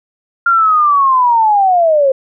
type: linear sweep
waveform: sine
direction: down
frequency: 1400 to 521 Hz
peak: -7 dBFS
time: 0.46-2.12 s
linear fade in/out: 5 ms
effects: none